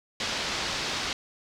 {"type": "low-pass noise", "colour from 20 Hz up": "white", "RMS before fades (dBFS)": -31, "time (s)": [0.2, 1.13], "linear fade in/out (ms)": 2, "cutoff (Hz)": 5300, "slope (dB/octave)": 24, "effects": []}